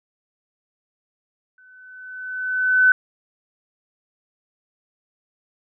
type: tone with exponential growth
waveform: sine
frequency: 1510 Hz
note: F#6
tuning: 35 cents sharp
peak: -9 dBFS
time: 1.58-2.92 s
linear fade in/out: 2 ms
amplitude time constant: 290 ms
effects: none